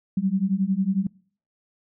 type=beating tone pair; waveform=sine; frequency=186.4 / 197.4 Hz; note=F#3 / G3; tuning=+13 / +12 cents; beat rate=11 Hz; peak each=-23 dBFS; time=0.17-1.07 s; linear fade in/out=5 ms; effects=noise-tail reverb RT60 0.5 s tail -25 dB re dry